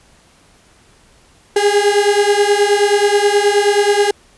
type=beating tone pair; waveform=35% pulse; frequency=404.6 / 414 Hz; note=G#4 / G#4; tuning=-45 / -5 cents; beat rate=9.4 Hz; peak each=-12 dBFS; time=1.56-4.11 s; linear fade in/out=5 ms; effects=pink hiss -50 dBFS RMS until 4.37 s + resampled to 24000 Hz